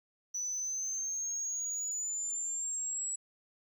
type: exponential sweep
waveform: sine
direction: up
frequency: 5930 to 7800 Hz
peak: -32 dBFS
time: 0.34-3.16 s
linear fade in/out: 10 ms
effects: tanh soft clip ceiling -30 dBFS + 11-bit